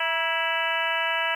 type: harmonic tone with a mistuned harmonic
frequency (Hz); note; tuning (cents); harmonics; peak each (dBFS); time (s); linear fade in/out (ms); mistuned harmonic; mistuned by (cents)
329.6; E4; 0; 2 / 3 / 4 / 5 / 6 / 7 / 8 / 9; -32 / -30 / -33 / -29 / -32 / -33 / -31 / -31; 0-1.35; 5; 3; -46
effects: 9-bit